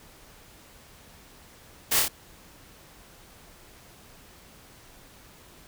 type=noise with echo; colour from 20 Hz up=white; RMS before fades=-24 dBFS; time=1.91-2 s; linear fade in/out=10 ms; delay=28 ms; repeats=3; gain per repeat=-2 dB; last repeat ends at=2.084 s; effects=pink hiss -52 dBFS RMS until 5.67 s